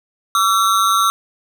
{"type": "ring-modulated tone", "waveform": "square", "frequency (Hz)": 1245, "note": "D#6", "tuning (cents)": 1, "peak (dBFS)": -10, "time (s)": [0.35, 1.1], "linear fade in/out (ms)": 0, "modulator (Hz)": 101, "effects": []}